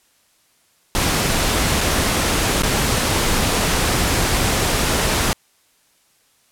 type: noise with dropouts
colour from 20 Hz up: pink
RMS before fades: -18 dBFS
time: 0.95-5.33 s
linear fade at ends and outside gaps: 0 ms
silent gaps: 1.807-1.811 / 2.621-2.634 s
effects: white hiss -59 dBFS RMS until 6.51 s + low-pass 12000 Hz 12 dB/octave